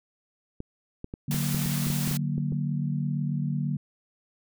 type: clicks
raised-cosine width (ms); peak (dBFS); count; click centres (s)
3; -22; 12; 0.604 / 1.044 / 1.139 / 1.345 / 1.546 / 1.66 / 1.869 / 1.902 / 2.075 / 2.111 / 2.38 / 2.523
type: chord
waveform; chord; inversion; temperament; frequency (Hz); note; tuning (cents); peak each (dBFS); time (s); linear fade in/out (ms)
sine; D augmented; none; equal; 146.83 / 185 / 233.1; D3 / F#3 / A#3; 0 / 0 / 0; -27 / -32 / -33; 1.28-3.77; 5
type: noise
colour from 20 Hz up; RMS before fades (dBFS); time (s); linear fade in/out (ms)
white; -34; 1.31-2.17; 0
effects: none